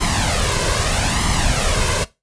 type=noise with flanger; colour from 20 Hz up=pink; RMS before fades=-18 dBFS; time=0-2.05 s; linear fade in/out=20 ms; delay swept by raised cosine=0.96 to 1.95 ms; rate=0.79 Hz; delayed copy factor=+0.6; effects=noise-tail reverb RT60 0.2 s tail -17 dB re dry + resampled to 22050 Hz